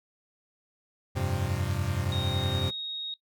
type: chord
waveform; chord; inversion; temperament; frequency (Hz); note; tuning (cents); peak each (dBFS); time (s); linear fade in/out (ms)
40% pulse; F suspended second; none; equal; 87.31 / 98 / 130.81; F2 / G2 / C3; 0 / 0 / 0; -31 / -30 / -31; 1.15-2.71; 20
type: tone with pitch glide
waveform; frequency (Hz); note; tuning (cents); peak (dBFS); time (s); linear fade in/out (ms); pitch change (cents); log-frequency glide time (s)
sine; 3729 to 3753; A#7 to A#7; 0 to +11; -32; 2.12-3.14; 2; +11; 2.53-2.67
effects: noise-tail reverb RT60 0.1 s tail -19 dB re dry